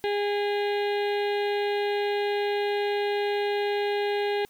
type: harmonic tone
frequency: 409.3 Hz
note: G#4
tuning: 25 cents flat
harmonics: 1 / 2 / 4 / 5 / 6 / 7 / 8 / 9 / 10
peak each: -25 / -31 / -37 / -39 / -41 / -42 / -43 / -44 / -45 dBFS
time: 0.04-4.45 s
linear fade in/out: 0 ms
effects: white hiss -60 dBFS RMS until 4.49 s